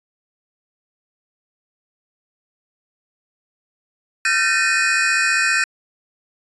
square tone cluster, 1372 / 1543 / 1795 / 1870 / 2491 Hz, F6 / G6 / A6 / A#6 / D#7, -31 / -28 / +34 / +5 / +1 cents, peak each -26 / -21 / -22 / -27 / -21 dBFS, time 4.25-5.64 s, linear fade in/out 2 ms, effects resampled to 22050 Hz

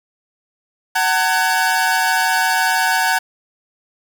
45% pulse tone cluster, 751 / 905 / 1506 / 1672 Hz, F#5 / A5 / F#6 / G#6, +26 / +48 / +30 / +11 cents, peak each -20 dBFS, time 0.95-3.19 s, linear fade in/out 10 ms, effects 7-bit

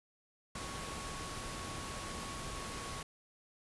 sine tone in noise, 1108.7 Hz, C#6, in tune, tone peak -48 dBFS, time 0.55-3.03 s, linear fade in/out 5 ms, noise pink, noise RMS -43 dBFS, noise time 0.55-3.03 s, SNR -8 dB, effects resampled to 24000 Hz

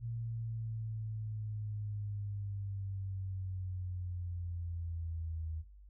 sine linear sweep, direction down, 116.54 to 79.2 Hz, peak -37 dBFS, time 0-5.64 s, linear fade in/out 50 ms, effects noise-tail reverb RT60 0.3 s tail -19 dB re dry + added 50 Hz sine -53 dBFS peak until 5.89 s

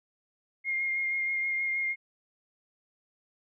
sine tone with vibrato, 2130 Hz, C7, 30 cents sharp, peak -27 dBFS, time 0.64-1.96 s, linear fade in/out 50 ms, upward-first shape sine, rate 6.3 Hz, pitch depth 16 cents each way, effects none

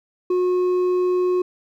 sine tone with hard clipping, 362.8 Hz, F#4, 34 cents flat, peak -18 dBFS, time 0.3-1.42 s, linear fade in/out 5 ms, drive 4 dB, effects none

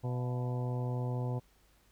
harmonic tone with a mistuned harmonic, 124.5 Hz, B2, 14 cents sharp, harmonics 1 / 2 / 3 / 4 / 5 / 6 / 7 / 8, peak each -32 / -43 / -45 / -44 / -49 / -49 / -48 / -53 dBFS, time 0.03-1.4 s, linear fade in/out 20 ms, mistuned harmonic 6, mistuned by -72 cents, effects added 50 Hz sine -68 dBFS peak until 1.91 s + pink hiss -68 dBFS RMS until 1.91 s

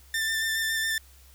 sawtooth tone with vibrato, 1784 Hz, A6, 23 cents sharp, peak -22 dBFS, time 0.14-0.98 s, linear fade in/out 2 ms, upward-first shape square, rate 7.2 Hz, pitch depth 12 cents each way, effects added 66 Hz sine -52 dBFS peak until 1.34 s + white hiss -57 dBFS RMS until 1.34 s

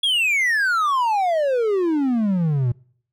triangle exponential sweep, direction down, 3387 to 116.54 Hz, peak -15 dBFS, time 0.03-2.72 s, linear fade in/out 5 ms, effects noise-tail reverb RT60 0.6 s tail -25 dB re dry

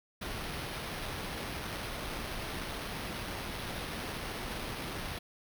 pink noise with sample-and-hold, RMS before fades -39 dBFS, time 0.21-5.19 s, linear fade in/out 10 ms, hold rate 7350 Hz, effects none

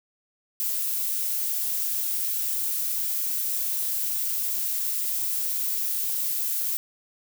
violet noise, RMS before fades -27 dBFS, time 0.6-6.77 s, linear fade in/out 0 ms, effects none

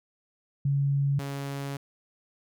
sine / sawtooth tone pair in turn, 140 / 139.48 Hz, C#3 / C#3, +18 / +11 cents, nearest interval unison, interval 7 cents, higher first, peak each -22 / -28 dBFS, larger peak first, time 0.65-1.19 / 1.19-1.77 s, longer second, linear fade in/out 5 ms, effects none

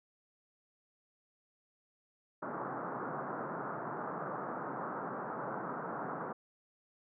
white band-pass noise, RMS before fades -40 dBFS, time 2.42-6.33 s, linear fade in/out 10 ms, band 130 to 1400 Hz, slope 48 dB/octave, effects none

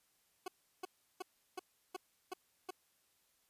20% pulse tone bursts, 370 Hz, F#4, in tune, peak -35 dBFS, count 7, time 0.46-2.707 s, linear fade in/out 5 ms, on 21 ms, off 350 ms, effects white hiss -75 dBFS RMS until 3.49 s + resampled to 32000 Hz

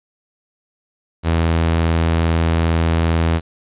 sawtooth tone, 82.41 Hz, E2, in tune, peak -10 dBFS, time 1.23-3.41 s, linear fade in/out 50 ms, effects resampled to 8000 Hz + 8-bit

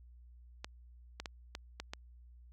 clicks, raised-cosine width 0.2 ms, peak -23 dBFS, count 6, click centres 0.645 / 1.2 / 1.258 / 1.551 / 1.8 / 1.935 s, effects added 60 Hz sine -54 dBFS peak until 2.52 s

